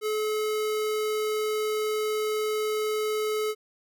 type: tone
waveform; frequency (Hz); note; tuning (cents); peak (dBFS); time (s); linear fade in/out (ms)
square; 429; A4; -44; -26; 0.01-3.55; 50
effects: none